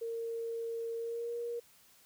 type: tone with pitch glide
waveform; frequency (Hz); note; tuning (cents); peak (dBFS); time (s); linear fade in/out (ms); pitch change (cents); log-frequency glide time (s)
sine; 459.8 to 472.5; A#4 to A#4; -24 to +23; -35; 0.01-1.6; 10; +47; 0.97-1.36
effects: white hiss -63 dBFS RMS until 2.05 s